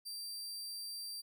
sawtooth tone, 4699 Hz, D8, in tune, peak -39 dBFS, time 0.05-1.22 s, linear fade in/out 20 ms, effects none

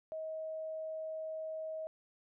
sine tone, 634 Hz, D#5, 32 cents sharp, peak -38 dBFS, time 0.12-1.87 s, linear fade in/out 0 ms, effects none

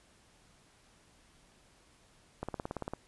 click train, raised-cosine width 1 ms, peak -22 dBFS, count 10, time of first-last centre 2.43-2.936 s, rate 17.8 Hz, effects pink hiss -64 dBFS RMS until 3.07 s + resampled to 24000 Hz

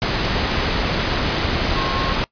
sine tone in noise, 1076 Hz, C6, 48 cents sharp, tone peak -25 dBFS, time 1.76-2.13 s, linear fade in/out 0 ms, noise pink, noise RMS -20 dBFS, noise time 0.02-2.24 s, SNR -8 dB, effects noise-tail reverb RT60 0.1 s tail -22 dB re dry + resampled to 11025 Hz

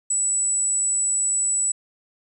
sine tone, 7902 Hz, B8, in tune, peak -19 dBFS, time 0.1-1.72 s, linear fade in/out 5 ms, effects none

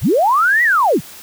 sine linear two-way sweep, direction up then down, 51.5 to 1975.5 to 89.2 Hz, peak -10 dBFS, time 0.01-1.01 s, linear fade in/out 50 ms, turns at 0.63 s, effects white hiss -37 dBFS RMS until 1.22 s

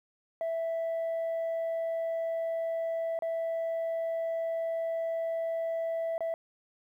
sine tone with dropouts, 659.3 Hz, E5, in tune, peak -27 dBFS, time 0.41-6.34 s, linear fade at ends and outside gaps 1 ms, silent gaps 3.19-3.222 / 6.18-6.206 s, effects tanh soft clip ceiling -28 dBFS + 11-bit

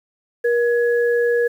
sine tone pair together, 476.5 / 1681 Hz, A#4 / G#6, +38 / +20 cents, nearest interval octave + minor seventh, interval 2182 cents, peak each -15 / -24 dBFS, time 0.44-1.48 s, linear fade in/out 10 ms, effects 8-bit

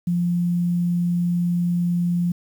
sine tone with quantisation, 174.5 Hz, F3, 1 cent flat, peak -18 dBFS, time 0.07-2.32 s, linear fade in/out 5 ms, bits 8, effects none

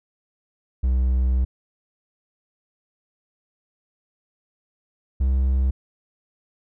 triangle tone pair in turn, 63.4 / 65.64 Hz, B1 / C2, +46 / +6 cents, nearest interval minor second, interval 60 cents, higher second, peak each -15 dBFS, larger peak neither, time 0.83-1.45 / 5.2-5.71 s, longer first, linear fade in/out 10 ms, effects none

